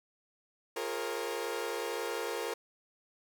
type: chord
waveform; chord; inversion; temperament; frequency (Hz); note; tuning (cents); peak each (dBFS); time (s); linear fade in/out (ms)
sawtooth; Bb minor seventh; second; equal with one note detuned; 349.2 / 415.3 / 466.2 / 542.3; F4 / Ab4 / Bb4 / Db5; 0 / 0 / 0 / -38; -38 / -36 / -33 / -38; 0.76-2.54; 5
effects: none